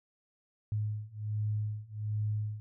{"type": "beating tone pair", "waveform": "sine", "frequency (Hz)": [105.5, 106.8], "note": ["G#2", "G#2"], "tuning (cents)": [28, 49], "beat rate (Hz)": 1.3, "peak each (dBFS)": [-35, -34], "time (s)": [0.72, 2.6], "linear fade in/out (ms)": 0, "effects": []}